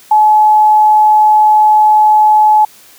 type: tone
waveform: sine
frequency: 854 Hz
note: G#5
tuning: 48 cents sharp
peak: -4 dBFS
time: 0.11-2.65 s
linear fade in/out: 5 ms
effects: white hiss -41 dBFS RMS until 2.98 s + high-pass 100 Hz 12 dB/octave